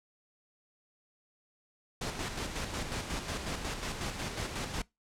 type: noise with tremolo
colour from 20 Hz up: pink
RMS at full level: -35 dBFS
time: 2.01-4.82 s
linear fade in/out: 5 ms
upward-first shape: square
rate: 5.5 Hz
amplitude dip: 45%
effects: noise-tail reverb RT60 0.2 s tail -23 dB re dry + low-pass 8000 Hz 12 dB/octave